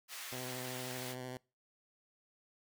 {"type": "high-pass noise", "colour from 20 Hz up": "pink", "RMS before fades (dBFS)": -46, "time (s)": [0.08, 1.16], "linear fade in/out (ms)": 50, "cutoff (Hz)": 1400, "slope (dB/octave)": 12}
{"type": "tone with vibrato", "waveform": "10% pulse", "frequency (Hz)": 126.9, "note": "B2", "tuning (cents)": 47, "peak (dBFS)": -34, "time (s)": [0.32, 1.37], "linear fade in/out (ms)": 2, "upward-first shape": "square", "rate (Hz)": 13, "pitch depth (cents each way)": 17}
{"effects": ["noise-tail reverb RT60 0.3 s tail -24 dB re dry"]}